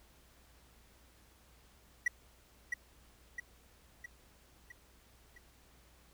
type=tone with echo; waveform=triangle; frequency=1942 Hz; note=B6; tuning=30 cents flat; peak=-25 dBFS; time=2.06-2.08 s; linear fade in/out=5 ms; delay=660 ms; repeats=5; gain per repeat=-5 dB; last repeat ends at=5.38 s; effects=added 60 Hz sine -65 dBFS peak until 6.13 s + pink hiss -65 dBFS RMS until 6.13 s